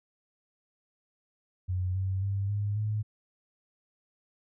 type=tone with pitch steps; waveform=sine; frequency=91.6 / 95.16 / 98.86 / 102.7 / 106.69 Hz; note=F#2 / F#2 / G2 / G#2 / G#2; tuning=-17 / +49 / +15 / -19 / +47 cents; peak=-27 dBFS; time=1.68-3.03 s; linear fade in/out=20 ms; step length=270 ms; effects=none